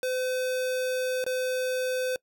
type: tone with dropouts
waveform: square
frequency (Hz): 510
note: C5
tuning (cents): -44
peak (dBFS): -27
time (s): 0.03-2.16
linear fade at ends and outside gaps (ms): 1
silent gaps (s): 1.241-1.264
effects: noise-tail reverb RT60 0.1 s tail -24 dB re dry